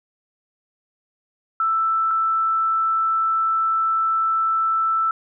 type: tone pair in turn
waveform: sine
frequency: 1324 / 1324 Hz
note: E6 / E6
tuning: +7 / +7 cents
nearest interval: unison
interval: 0 cents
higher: neither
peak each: -17 dBFS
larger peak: neither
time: 1.6-2.11 / 2.11-5.11 s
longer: second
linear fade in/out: 2 ms
effects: none